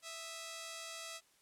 5% pulse tone pair together, 658.7 / 1244.5 Hz, E5 / D#6, -1 / 0 cents, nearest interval major seventh, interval 1101 cents, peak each -34 / -39 dBFS, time 0.02-1.21 s, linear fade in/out 50 ms, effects white hiss -70 dBFS RMS until 1.41 s + low-pass 11000 Hz 12 dB/octave

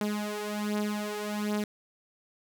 sawtooth beating tone pair, 208.6 / 209.9 Hz, G#3 / G#3, +8 / +19 cents, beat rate 1.3 Hz, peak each -28 / -30 dBFS, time 0.01-1.64 s, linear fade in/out 2 ms, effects none

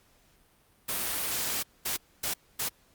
white noise bursts at uneven times, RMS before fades -31 dBFS, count 4, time 0.88-1.63 / 1.85-1.97 / 2.23-2.34 / 2.59-2.69 s, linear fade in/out 10 ms, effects pink hiss -64 dBFS RMS until 2.94 s + Opus 48 kbps

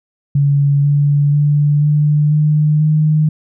sine tone with pitch steps, 141.9 / 144.21 / 146.57 / 148.95 / 151.38 / 153.85 Hz, C#3 / D3 / D3 / D3 / D#3 / D#3, +41 / -31 / -3 / +25 / -47 / -19 cents, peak -9 dBFS, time 0.35-3.29 s, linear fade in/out 5 ms, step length 490 ms, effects none

